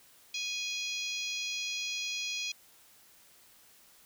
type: harmonic tone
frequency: 829 Hz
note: G#5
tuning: 3 cents flat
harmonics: 3 / 4 / 5 / 6 / 7 / 8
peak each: -37 / -39 / -41 / -43 / -44 / -45 dBFS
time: 0.34-2.52 s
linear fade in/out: 5 ms
effects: white hiss -60 dBFS RMS until 4.05 s